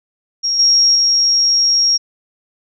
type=tone with level steps; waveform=sine; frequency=5588 Hz; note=F8; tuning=in tune; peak=-14 / -8 / -10 dBFS; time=0.43-1.98 s; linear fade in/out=20 ms; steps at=0.59 / 0.95 s; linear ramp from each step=5 ms; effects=none